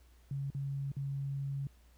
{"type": "tone with dropouts", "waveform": "sine", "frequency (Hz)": 138.59, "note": "C#3", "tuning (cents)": 0, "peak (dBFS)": -34, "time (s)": [0.31, 1.67], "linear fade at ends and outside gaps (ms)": 2, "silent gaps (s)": [[0.503, 0.548], [0.918, 0.967]], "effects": ["added 60 Hz sine -59 dBFS peak until 1.97 s", "pink hiss -69 dBFS RMS until 1.97 s"]}